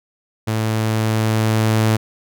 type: tone with level ramp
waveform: sawtooth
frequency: 110 Hz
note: A2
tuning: in tune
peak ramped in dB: -14 to -9 dBFS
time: 0.47-1.97 s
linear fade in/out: 10 ms
effects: none